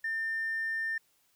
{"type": "tone", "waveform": "triangle", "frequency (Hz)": 1800, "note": "A6", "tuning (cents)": 39, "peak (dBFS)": -27, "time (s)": [0.04, 0.98], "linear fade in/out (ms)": 5, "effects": ["tanh soft clip ceiling -27 dBFS", "white hiss -70 dBFS RMS until 1.35 s"]}